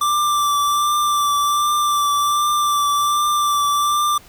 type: tone with vibrato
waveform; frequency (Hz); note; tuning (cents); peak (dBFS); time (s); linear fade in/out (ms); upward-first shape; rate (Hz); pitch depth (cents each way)
square; 1174.7; D6; 0; -16; 0.01-4.18; 5; triangle; 1.3; 23
effects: pink hiss -46 dBFS RMS until 4.28 s